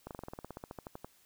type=slowing click train; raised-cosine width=1 ms; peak=-28 dBFS; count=17; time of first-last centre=0.07-1.046 s; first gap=38 ms; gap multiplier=1.06; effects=white hiss -66 dBFS RMS until 1.25 s